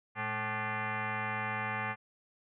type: tone with frequency modulation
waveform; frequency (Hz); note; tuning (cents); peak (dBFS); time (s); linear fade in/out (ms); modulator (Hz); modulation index
sine; 439.3; A4; -3; -32; 0.15-1.96; 50; 326; 5.9
effects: none